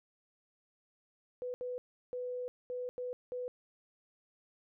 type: tone bursts at uneven times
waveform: sine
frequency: 496.9 Hz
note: B4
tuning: 11 cents sharp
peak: -36 dBFS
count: 6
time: 1.42-1.54 / 1.61-1.78 / 2.13-2.48 / 2.7-2.89 / 2.98-3.13 / 3.32-3.48 s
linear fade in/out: 0 ms
effects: none